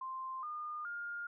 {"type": "tone with pitch steps", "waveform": "sine", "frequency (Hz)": [1046.5, 1216.1, 1413.1], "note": ["C6", "D#6", "F6"], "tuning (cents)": [0, -40, 20], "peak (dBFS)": -39, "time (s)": [0.01, 1.27], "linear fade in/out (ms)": 5, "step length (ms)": 420, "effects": []}